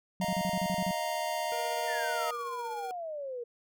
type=tone bursts; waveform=sine; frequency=185 Hz; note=F#3; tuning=in tune; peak=-30 dBFS; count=9; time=0.2-0.91 s; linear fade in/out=0 ms; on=46 ms; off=37 ms
type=chord; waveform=square; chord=Eb suspended second; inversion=none; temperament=equal; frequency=622.3 / 698.5 / 932.3 Hz; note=Eb5 / F5 / Bb5; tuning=0 / 0 / 0 cents; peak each=-36 dBFS; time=0.21-2.31 s; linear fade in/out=5 ms
type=tone with tremolo; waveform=square; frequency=475 Hz; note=A#4; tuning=33 cents sharp; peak=-38 dBFS; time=1.52-2.91 s; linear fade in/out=0 ms; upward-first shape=triangle; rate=16 Hz; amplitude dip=45%
type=exponential sweep; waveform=sine; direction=down; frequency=1828 to 466.2 Hz; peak=-35 dBFS; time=1.87-3.44 s; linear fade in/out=10 ms
effects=none